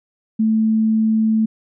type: tone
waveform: sine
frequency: 220 Hz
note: A3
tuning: in tune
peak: -13 dBFS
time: 0.39-1.46 s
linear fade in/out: 10 ms
effects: none